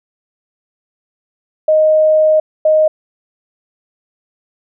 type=tone bursts at uneven times; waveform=sine; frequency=622 Hz; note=D#5; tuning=1 cent flat; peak=-7 dBFS; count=2; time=1.68-2.4 / 2.65-2.88 s; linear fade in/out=5 ms; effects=none